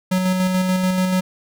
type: tone with tremolo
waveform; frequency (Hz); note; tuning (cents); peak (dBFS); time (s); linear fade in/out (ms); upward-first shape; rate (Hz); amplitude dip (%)
square; 185; F#3; 0; -16; 0.11-1.21; 10; square; 6.9; 30
effects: none